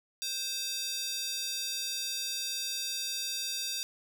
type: tone with high-pass filter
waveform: square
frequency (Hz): 523.3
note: C5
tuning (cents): 0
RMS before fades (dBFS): -35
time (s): 0.22-3.83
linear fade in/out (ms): 0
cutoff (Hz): 4300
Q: 2.3
effects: none